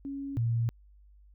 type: tone pair in turn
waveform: sine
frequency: 277.2 / 116.18 Hz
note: C#4 / A#2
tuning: 0 / -5 cents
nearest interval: octave + minor third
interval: 1505 cents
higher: first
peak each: -34 / -25 dBFS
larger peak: second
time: 0.05-0.37 / 0.37-0.69 s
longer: neither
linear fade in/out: 0 ms
effects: added 50 Hz sine -54 dBFS peak until 1.34 s